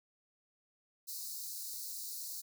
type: high-pass noise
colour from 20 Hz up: white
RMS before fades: -43 dBFS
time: 1.07-2.42 s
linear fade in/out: 20 ms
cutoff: 4000 Hz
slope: 96 dB/octave
effects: none